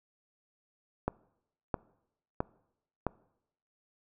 click train, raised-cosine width 1 ms, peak -15 dBFS, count 4, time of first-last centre 1.08-3.067 s, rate 1.51 Hz, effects noise-tail reverb RT60 0.8 s tail -23 dB re dry

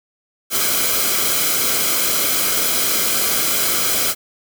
white noise with comb filter, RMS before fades -18 dBFS, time 0.5-4.15 s, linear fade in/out 50 ms, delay 1.1 ms, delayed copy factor -0.6, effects none

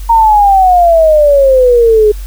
sine exponential sweep, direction down, 932.3 to 415.3 Hz, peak -3 dBFS, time 0.09-2.12 s, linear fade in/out 10 ms, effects added 47 Hz sine -19 dBFS peak until 2.26 s + white hiss -37 dBFS RMS until 2.26 s

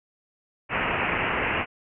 white low-pass noise, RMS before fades -26 dBFS, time 0.69-1.66 s, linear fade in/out 50 ms, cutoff 2800 Hz, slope 96 dB/octave, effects none

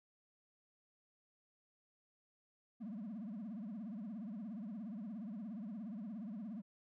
triangle tone with vibrato, 214.3 Hz, A3, 45 cents flat, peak -40 dBFS, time 2.8-6.62 s, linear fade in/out 20 ms, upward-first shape triangle, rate 17 Hz, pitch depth 260 cents each way, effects tanh soft clip ceiling -37 dBFS

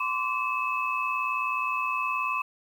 sine tone cluster, 1031 / 1150 / 2592 Hz, C6 / D6 / E7, -26 / -37 / -30 cents, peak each -30 dBFS, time 0-2.42 s, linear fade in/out 5 ms, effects 9-bit

